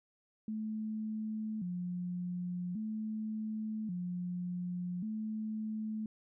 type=tone with vibrato; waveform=sine; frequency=196.6 Hz; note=G3; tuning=5 cents sharp; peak=-35 dBFS; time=0.48-6.06 s; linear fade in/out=2 ms; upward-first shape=square; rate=0.44 Hz; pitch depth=170 cents each way; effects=none